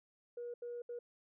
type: tone bursts at uneven times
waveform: sine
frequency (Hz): 479.8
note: A#4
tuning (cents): +50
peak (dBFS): -40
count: 3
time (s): 0.37-0.54 / 0.62-0.82 / 0.89-0.99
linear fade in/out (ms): 5
effects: tanh soft clip ceiling -37 dBFS